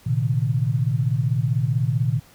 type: tone cluster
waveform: sine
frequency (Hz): 114.9 / 130.7 / 155.3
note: A#2 / C3 / D#3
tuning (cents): -25 / -1 / -3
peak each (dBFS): -22 / -22 / -25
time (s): 0.06-2.2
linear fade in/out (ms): 10
effects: pink hiss -52 dBFS RMS until 2.34 s